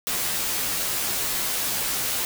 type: noise with comb filter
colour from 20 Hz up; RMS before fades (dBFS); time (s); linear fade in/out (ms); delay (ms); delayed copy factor
white; -26; 0.07-2.25; 0; 13; -0.7
effects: none